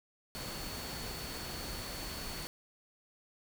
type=tone in noise; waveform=sine; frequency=4435 Hz; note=C#8; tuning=in tune; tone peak=-47 dBFS; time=0.35-2.47 s; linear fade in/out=0 ms; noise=pink; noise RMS=-42 dBFS; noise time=0.35-2.47 s; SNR=-8 dB; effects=none